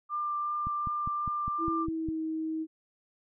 sine tone with vibrato, 1190 Hz, D6, 22 cents sharp, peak -29 dBFS, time 0.09-1.87 s, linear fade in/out 50 ms, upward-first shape triangle, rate 2.7 Hz, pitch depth 11 cents each way
click train, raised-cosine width 5 ms, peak -25 dBFS, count 8, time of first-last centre 0.67-2.087 s, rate 4.94 Hz
sine tone with pitch glide, 328.2 to 317.8 Hz, E4 to D#4, -8 to +37 cents, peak -30 dBFS, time 1.58-2.67 s, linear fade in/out 50 ms, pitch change -55 cents, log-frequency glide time 1.7-2.21 s
effects none

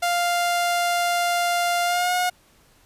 sawtooth tone with pitch glide, 698.5 to 721.9 Hz, F5 to F#5, 0 to -43 cents, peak -16 dBFS, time 0.02-2.3 s, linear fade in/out 10 ms, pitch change +57 cents, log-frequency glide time 1.84-2.13 s, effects pink hiss -57 dBFS RMS until 2.85 s + resampled to 32000 Hz

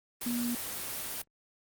sine tone in noise, 240 Hz, B3, 49 cents flat, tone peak -30 dBFS, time 0.26-0.55 s, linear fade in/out 5 ms, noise white, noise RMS -37 dBFS, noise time 0.21-1.22 s, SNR +4 dB, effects Opus 24 kbps

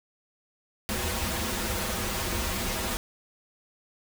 pink noise with comb filter, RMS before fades -30 dBFS, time 0.89-2.97 s, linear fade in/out 0 ms, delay 6.9 ms, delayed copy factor -1, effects none

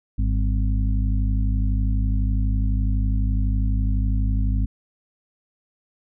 harmonic tone with a mistuned harmonic, 52 Hz, G#1, 3 cents sharp, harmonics 1 / 2 / 4 / 5, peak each -19 / -25 / -31 / -33 dBFS, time 0.18-4.66 s, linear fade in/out 10 ms, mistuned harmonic 4, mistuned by -83 cents, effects none

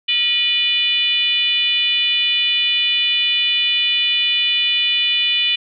sine tone with frequency modulation, 2968 Hz, F#7, 5 cents sharp, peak -14 dBFS, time 0.08-5.56 s, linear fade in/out 10 ms, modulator 525 Hz, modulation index 1.1, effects none

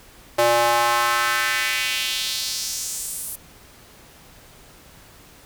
square tone with high-pass filter sweep, 118.5 Hz, A#2, 29 cents sharp, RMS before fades -22 dBFS, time 0.38-3.36 s, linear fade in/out 10 ms, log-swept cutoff 560 to 11000 Hz, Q 2.1, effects pink hiss -48 dBFS RMS until 5.45 s

